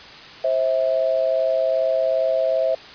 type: tone pair together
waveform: sine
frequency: 528.5 / 651 Hz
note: C5 / E5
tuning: +17 / -22 cents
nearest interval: major third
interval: 361 cents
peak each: -21 / -19 dBFS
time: 0.44-2.75 s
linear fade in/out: 5 ms
effects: white hiss -40 dBFS RMS until 2.94 s + resampled to 11025 Hz